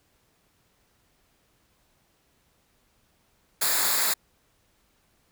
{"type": "noise with comb filter", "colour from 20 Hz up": "white", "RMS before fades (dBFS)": -24, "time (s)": [3.61, 4.14], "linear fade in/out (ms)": 10, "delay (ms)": 0.34, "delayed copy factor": -0.7, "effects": ["pink hiss -67 dBFS RMS until 5.31 s"]}